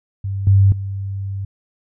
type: tone with level steps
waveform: sine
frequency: 98 Hz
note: G2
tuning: in tune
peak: -20 / -8 / -22 dBFS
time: 0.24-1.45 s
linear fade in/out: 5 ms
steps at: 0.47 / 0.72 s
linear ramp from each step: 2 ms
effects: none